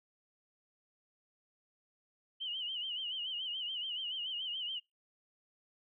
sine tone with vibrato, 3000 Hz, F#7, 23 cents sharp, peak -36 dBFS, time 2.4-4.8 s, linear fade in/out 20 ms, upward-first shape sine, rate 7 Hz, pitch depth 96 cents each way, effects noise-tail reverb RT60 0.2 s tail -24 dB re dry

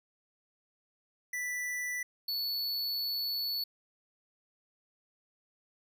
square tone pair in turn, 1975.5 / 4435 Hz, B6 / C#8, 0 / 0 cents, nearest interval octave + major second, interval 1400 cents, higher second, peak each -34 / -32 dBFS, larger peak second, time 1.33-2.03 / 2.28-3.64 s, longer second, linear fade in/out 5 ms, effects none

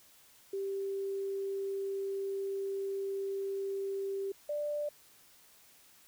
sine tone pair in turn, 392 / 590.2 Hz, G4 / D5, 0 / +8 cents, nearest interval perfect fifth, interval 708 cents, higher second, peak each -33 / -32 dBFS, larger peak second, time 0.53-4.32 / 4.49-4.89 s, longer first, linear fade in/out 5 ms, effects white hiss -61 dBFS RMS until 6.07 s

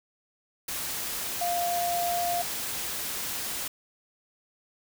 sine tone in noise, 698.5 Hz, F5, in tune, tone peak -26 dBFS, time 1.41-2.42 s, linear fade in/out 5 ms, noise white, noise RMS -33 dBFS, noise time 0.68-3.68 s, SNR +4 dB, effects none

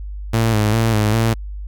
sawtooth tone with vibrato, 110 Hz, A2, in tune, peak -10 dBFS, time 0.33-1.34 s, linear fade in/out 10 ms, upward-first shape square, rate 2.5 Hz, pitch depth 56 cents each way, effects added 50 Hz sine -26 dBFS peak until 1.67 s

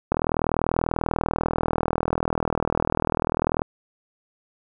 click train, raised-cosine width 1 ms, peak -7 dBFS, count 142, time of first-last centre 0.12-3.619 s, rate 40.3 Hz, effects none

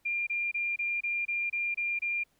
sine tone bursts, 2396 Hz, D7, 34 cents sharp, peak -28 dBFS, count 9, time 0.05-2.238 s, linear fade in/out 10 ms, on 220 ms, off 26 ms, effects pink hiss -71 dBFS RMS until 2.39 s

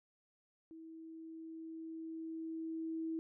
sine tone with level ramp, 323.8 Hz, E4, 31 cents flat, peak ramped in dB -50 to -36 dBFS, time 0.71-3.19 s, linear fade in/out 0 ms, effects none

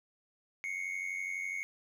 triangle tone pair together, 2125 / 2217 Hz, C7 / C#7, +26 / 0 cents, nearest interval minor second, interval 74 cents, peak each -38 / -35 dBFS, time 0.64-1.63 s, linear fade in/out 0 ms, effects none

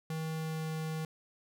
square tone with pitch glide, 159.3 to 158.38 Hz, D#3 to D#3, +41 to +31 cents, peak -35 dBFS, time 0.1-1.05 s, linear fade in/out 2 ms, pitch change -10 cents, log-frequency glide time 0.33-0.72 s, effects none

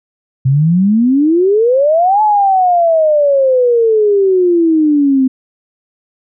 sine exponential two-way sweep, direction up then down, 127.7 to 865 to 257.4 Hz, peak -7 dBFS, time 0.45-5.28 s, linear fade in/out 10 ms, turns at 2.22 s, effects none

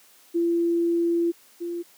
sine tone pair in turn, 339.7 / 344 Hz, F4 / F4, -48 / -26 cents, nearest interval unison, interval 22 cents, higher second, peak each -19 / -27 dBFS, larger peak first, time 0.34-1.32 / 1.6-1.83 s, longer first, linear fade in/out 20 ms, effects white hiss -55 dBFS RMS until 1.97 s + high-pass 200 Hz 12 dB/octave

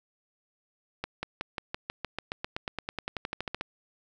accelerating click train, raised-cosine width 0.3 ms, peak -16 dBFS, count 23, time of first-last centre 1.04-3.611 s, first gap 190 ms, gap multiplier 0.95, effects none

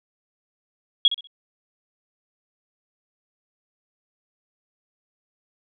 sine tone with echo, 3322 Hz, G#7, in tune, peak -11 dBFS, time 1.05-1.08 s, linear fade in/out 2 ms, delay 64 ms, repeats 3, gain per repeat -11 dB, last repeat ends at 1.272 s, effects none

